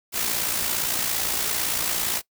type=noise with amplitude modulation; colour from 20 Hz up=white; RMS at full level=-23 dBFS; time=0.12-2.22 s; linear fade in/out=50 ms; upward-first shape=sine; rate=57.6 Hz; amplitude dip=50%; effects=noise-tail reverb RT60 0.1 s tail -20 dB re dry